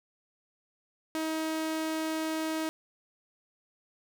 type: tone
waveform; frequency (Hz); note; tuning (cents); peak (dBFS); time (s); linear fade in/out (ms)
sawtooth; 317.3; D#4; +34; -26; 1.15-2.69; 0
effects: none